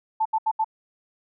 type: tone bursts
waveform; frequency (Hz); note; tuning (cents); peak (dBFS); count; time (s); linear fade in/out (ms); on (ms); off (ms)
sine; 880; A5; 0; -19; 4; 0.2-0.645; 10; 55; 75
effects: none